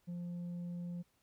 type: tone with tanh clipping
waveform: sine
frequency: 174.61 Hz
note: F3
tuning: in tune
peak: -40 dBFS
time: 0.07-1.03 s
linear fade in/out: 20 ms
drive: 3 dB
effects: pink hiss -75 dBFS RMS until 1.22 s